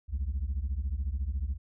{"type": "beating tone pair", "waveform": "sine", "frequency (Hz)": [60.9, 74.9], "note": ["B1", "D2"], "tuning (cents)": [-24, 35], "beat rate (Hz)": 14, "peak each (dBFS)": -30, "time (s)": [0.08, 1.58], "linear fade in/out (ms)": 50, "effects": ["tanh soft clip ceiling -26 dBFS"]}